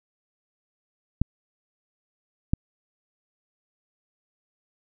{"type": "clicks", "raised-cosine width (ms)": 5, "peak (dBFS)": -8, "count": 2, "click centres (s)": [1.216, 2.535], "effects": []}